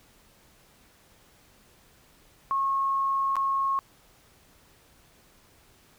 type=tone with dropouts; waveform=sine; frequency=1089 Hz; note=C#6; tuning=31 cents flat; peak=-23 dBFS; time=2.51-3.79 s; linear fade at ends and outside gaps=0 ms; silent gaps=3.356-3.366 s; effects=pink hiss -59 dBFS RMS until 5.98 s